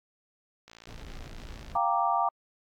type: click train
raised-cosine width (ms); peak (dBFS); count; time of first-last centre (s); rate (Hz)
0.2; -31; 60; 0.68-1.717; 56.9
type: noise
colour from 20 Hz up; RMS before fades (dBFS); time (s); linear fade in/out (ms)
brown; -43; 0.87-1.77; 2
type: chord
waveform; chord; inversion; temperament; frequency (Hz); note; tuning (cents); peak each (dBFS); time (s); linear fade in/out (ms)
sine; G minor seventh; third; equal; 698.5 / 784 / 932.3 / 1174.7; F5 / G5 / Bb5 / D6; 0 / 0 / 0 / 0; -29; 1.75-2.29; 5
effects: AAC 64 kbps